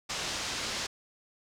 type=low-pass noise; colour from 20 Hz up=white; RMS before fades=-35 dBFS; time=0.09-0.87 s; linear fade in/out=10 ms; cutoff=6500 Hz; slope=24 dB/octave; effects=none